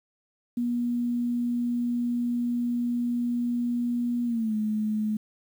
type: tone with pitch glide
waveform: sine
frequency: 240.6 to 214.4 Hz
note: B3 to A3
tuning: -45 to -45 cents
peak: -24 dBFS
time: 0.57-5.17 s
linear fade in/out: 5 ms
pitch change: -200 cents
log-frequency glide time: 4.25-4.54 s
effects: 9-bit

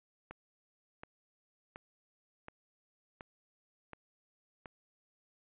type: click train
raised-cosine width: 0.5 ms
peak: -30 dBFS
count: 7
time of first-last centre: 0.31-4.658 s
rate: 1.38 Hz
effects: resampled to 8000 Hz

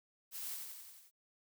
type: noise with echo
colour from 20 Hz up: blue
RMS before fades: -44 dBFS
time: 0.31-0.58 s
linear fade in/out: 50 ms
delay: 89 ms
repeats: 6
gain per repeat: -3 dB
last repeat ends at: 1.114 s
effects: none

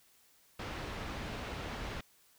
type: low-pass noise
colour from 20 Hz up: pink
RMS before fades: -41 dBFS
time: 0.59-2.01 s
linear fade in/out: 5 ms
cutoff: 3500 Hz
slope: 12 dB/octave
effects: white hiss -66 dBFS RMS until 2.38 s

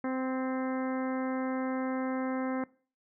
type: harmonic tone with a mistuned harmonic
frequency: 260 Hz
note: C4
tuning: 11 cents flat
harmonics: 1 / 2 / 3 / 4 / 5 / 6 / 7 / 8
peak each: -31 / -37 / -41 / -43 / -45 / -47 / -48 / -49 dBFS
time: 0.04-2.64 s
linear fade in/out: 2 ms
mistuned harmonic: 6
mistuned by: +22 cents
effects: noise-tail reverb RT60 0.4 s tail -21 dB re dry

